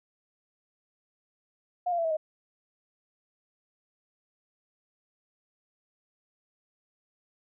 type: tone with pitch steps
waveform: sine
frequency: 716 / 691.6 / 668.1 / 645.3 / 623.3 Hz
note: F5 / F5 / E5 / E5 / D#5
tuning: +43 / -17 / +23 / -37 / +3 cents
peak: -25 dBFS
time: 1.86-2.17 s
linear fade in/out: 10 ms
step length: 62 ms
effects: none